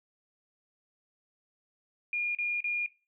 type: tone bursts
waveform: sine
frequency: 2423 Hz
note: D#7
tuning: 47 cents flat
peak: -28 dBFS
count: 3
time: 2.13-2.862 s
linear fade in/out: 2 ms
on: 220 ms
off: 36 ms
effects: noise-tail reverb RT60 0.3 s tail -18 dB re dry